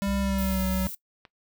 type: tone with pitch glide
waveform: square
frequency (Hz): 198.2 to 188.27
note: G3 to F#3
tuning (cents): +19 to +30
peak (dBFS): -26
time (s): 0.02-0.87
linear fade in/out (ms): 0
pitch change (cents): -89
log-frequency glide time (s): 0.19-0.64
type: tone with vibrato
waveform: sine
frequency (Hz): 64.7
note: C2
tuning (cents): -19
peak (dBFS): -29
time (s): 0.06-0.88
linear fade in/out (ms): 20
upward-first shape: square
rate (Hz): 14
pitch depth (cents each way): 42
type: noise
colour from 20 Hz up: violet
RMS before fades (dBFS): -37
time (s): 0.38-0.95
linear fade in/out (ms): 5
type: click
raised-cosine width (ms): 0.3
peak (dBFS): -30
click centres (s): 1.252
effects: noise-tail reverb RT60 0.1 s tail -19 dB re dry